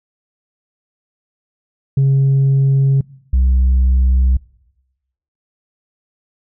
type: tone pair in turn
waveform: sine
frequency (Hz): 136.3 / 63.99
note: C#3 / C2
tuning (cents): -29 / -38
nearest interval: octave + minor second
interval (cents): 1309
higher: first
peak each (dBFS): -7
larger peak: neither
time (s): 1.97-3.01 / 3.33-4.37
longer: neither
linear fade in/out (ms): 5
effects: noise-tail reverb RT60 1.0 s tail -25 dB re dry + tanh soft clip ceiling -8 dBFS